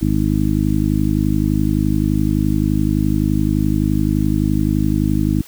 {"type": "harmonic tone", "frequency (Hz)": 51.7, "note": "G#1", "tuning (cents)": -7, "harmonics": [1, 2, 3, 4, 5, 6], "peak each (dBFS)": [-21, -21, -21, -21, -21, -21], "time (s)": [0.01, 5.42], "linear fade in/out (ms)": 10, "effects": ["white hiss -42 dBFS RMS until 5.47 s"]}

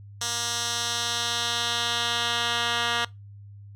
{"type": "tone with band-pass filter sweep", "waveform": "10% pulse", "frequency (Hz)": 236.3, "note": "A#3", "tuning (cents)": 24, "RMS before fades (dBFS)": -27, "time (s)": [0.21, 3.05], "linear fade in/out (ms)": 5, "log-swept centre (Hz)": [5900, 2600], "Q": 1.4, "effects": ["noise-tail reverb RT60 0.2 s tail -22 dB re dry", "added 101 Hz sine -42 dBFS peak until 3.75 s"]}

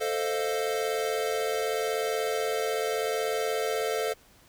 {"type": "chord", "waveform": "square", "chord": "F dominant seventh", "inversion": "first", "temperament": "equal with one note detuned", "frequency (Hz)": [442.5, 523.3, 622.3, 698.5], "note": ["A4", "C5", "Eb5", "F5"], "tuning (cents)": [10, 0, 0, 0], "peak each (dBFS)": [-30, -34, -36, -35], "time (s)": [0, 4.14], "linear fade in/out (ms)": 20, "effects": ["pink hiss -58 dBFS RMS until 4.48 s"]}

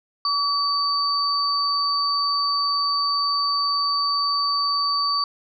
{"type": "tone pair together", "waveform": "sine", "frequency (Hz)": [1142, 4581], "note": ["D6", "D8"], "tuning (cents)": [-49, -44], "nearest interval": "2 octaves", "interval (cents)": 2405, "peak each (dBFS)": -22, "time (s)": [0.25, 5.24], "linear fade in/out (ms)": 2, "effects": []}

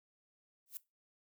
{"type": "noise with exponential growth", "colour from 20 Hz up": "violet", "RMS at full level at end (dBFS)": -39, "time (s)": [0.66, 0.77], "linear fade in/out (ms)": 1, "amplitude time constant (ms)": 22, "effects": ["noise-tail reverb RT60 0.2 s tail -18 dB re dry"]}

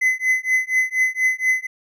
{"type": "tone with tremolo", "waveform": "triangle", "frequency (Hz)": 2032, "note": "B6", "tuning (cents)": 49, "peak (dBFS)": -11, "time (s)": [0.01, 1.67], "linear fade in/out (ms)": 10, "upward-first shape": "triangle", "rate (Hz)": 4.2, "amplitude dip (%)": 100, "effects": []}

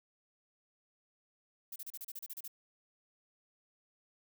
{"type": "noise bursts", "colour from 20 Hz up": "violet", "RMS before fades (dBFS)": -44, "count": 11, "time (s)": [1.72, 2.479], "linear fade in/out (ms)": 5, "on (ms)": 39, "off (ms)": 33, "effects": []}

